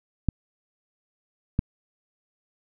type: clicks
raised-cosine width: 5 ms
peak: -9 dBFS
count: 2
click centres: 0.287 / 1.591 s
effects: none